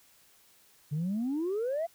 sine exponential sweep, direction up, 141.4 to 697 Hz, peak -27 dBFS, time 0.91-1.87 s, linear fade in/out 20 ms, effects tanh soft clip ceiling -26 dBFS + white hiss -62 dBFS RMS until 1.94 s

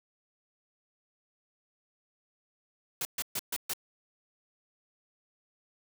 white noise bursts, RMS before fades -33 dBFS, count 5, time 3.01-3.735 s, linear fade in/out 2 ms, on 41 ms, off 130 ms, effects none

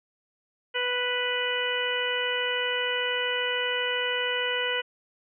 harmonic tone, 493.9 Hz, B4, in tune, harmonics 1 / 2 / 3 / 4 / 5 / 6, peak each -31 / -36 / -32 / -32 / -35 / -30 dBFS, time 0.74-4.82 s, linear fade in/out 20 ms, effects none

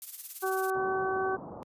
violet noise with tremolo, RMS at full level -36 dBFS, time 0.02-0.7 s, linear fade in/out 0 ms, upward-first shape triangle, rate 18 Hz, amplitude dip 75%
harmonic tone, 380 Hz, F#4, 46 cents sharp, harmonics 1 / 2 / 3 / 4, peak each -30 / -33 / -35 / -36 dBFS, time 0.42-1.37 s, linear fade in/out 20 ms
pink low-pass noise, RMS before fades -40 dBFS, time 0.75-1.63 s, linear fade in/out 0 ms, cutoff 1100 Hz, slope 48 dB/octave
effects high-pass 150 Hz 12 dB/octave + resampled to 32000 Hz

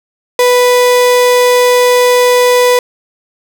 35% pulse tone, 493.9 Hz, B4, in tune, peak -4 dBFS, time 0.39-2.79 s, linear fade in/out 2 ms, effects none

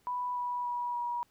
sine tone with pitch steps, 987.8 / 978.7 / 969.7 / 960.8 Hz, B5 / B5 / B5 / B5, 0 / -16 / -32 / -48 cents, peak -31 dBFS, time 0.07-1.23 s, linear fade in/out 0 ms, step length 290 ms, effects pink hiss -69 dBFS RMS until 1.3 s

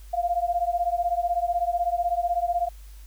sine beating tone pair, 690 / 706 Hz, F5 / F5, -21 / +19 cents, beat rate 16 Hz, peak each -25 dBFS, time 0.13-2.69 s, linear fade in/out 10 ms, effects added 50 Hz sine -41 dBFS peak until 3.06 s + white hiss -56 dBFS RMS until 3.06 s

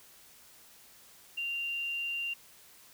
sine tone, 2778 Hz, F7, 10 cents flat, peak -32 dBFS, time 1.37-2.34 s, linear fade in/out 10 ms, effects white hiss -57 dBFS RMS until 2.93 s

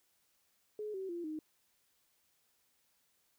sine tone with pitch steps, 423.6 / 381.8 / 344.1 / 310.1 Hz, G#4 / G4 / F4 / D#4, +34 / -46 / -26 / -6 cents, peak -38 dBFS, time 0.79-1.39 s, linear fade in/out 2 ms, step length 150 ms, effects white hiss -75 dBFS RMS until 3.38 s

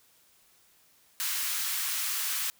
white high-pass noise, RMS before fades -31 dBFS, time 1.2-2.5 s, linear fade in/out 0 ms, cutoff 1100 Hz, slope 24 dB/octave, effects white hiss -63 dBFS RMS until 2.59 s

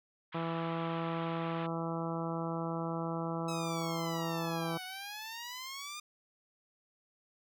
pink band-pass noise, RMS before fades -48 dBFS, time 0.32-1.67 s, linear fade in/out 10 ms, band 1000 to 3500 Hz, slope 48 dB/octave
harmonic tone, 165.6 Hz, E3, 8 cents sharp, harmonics 1 / 2 / 3 / 4 / 5 / 6 / 7 / 8, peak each -37 / -40 / -42 / -43 / -44 / -45 / -45 / -46 dBFS, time 0.34-4.78 s, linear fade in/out 10 ms
10% pulse exponential two-way sweep, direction down then up, 1296 to 735 to 1220 Hz, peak -33 dBFS, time 3.48-6 s, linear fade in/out 5 ms, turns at 4.84 s
effects none

